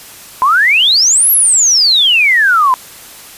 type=exponential two-way sweep; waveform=sine; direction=up then down; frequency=987.8 to 11840 to 987.8 Hz; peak=-6 dBFS; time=0.42-2.74 s; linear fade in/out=0 ms; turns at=1.31 s; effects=white hiss -34 dBFS RMS until 3.37 s + resampled to 32000 Hz